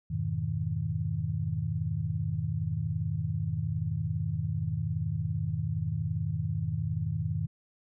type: chord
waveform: sine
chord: F half-diminished seventh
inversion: none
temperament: just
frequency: 87.31 / 104.77 / 125.72 / 157.15 Hz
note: F2 / Ab2 / Cb3 / Eb3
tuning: 0 / +16 / +31 / +18 cents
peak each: -36 / -33 / -36 / -32 dBFS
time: 0.1-7.47 s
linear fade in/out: 10 ms
effects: none